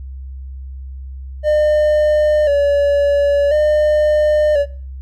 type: tone with vibrato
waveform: triangle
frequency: 587.3 Hz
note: D5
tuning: in tune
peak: -9 dBFS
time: 1.43-4.66 s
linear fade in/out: 50 ms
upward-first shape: square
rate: 0.48 Hz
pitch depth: 49 cents each way
effects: noise-tail reverb RT60 0.4 s tail -20 dB re dry + added 66 Hz sine -27 dBFS peak until 5.01 s